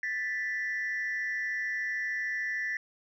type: tone pair together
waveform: sine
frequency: 1763 / 1976.4 Hz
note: A6 / B6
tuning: +3 / +1 cents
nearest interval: major second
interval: 198 cents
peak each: -31 / -32 dBFS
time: 0.03-2.77 s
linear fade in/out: 2 ms
effects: tanh soft clip ceiling -25 dBFS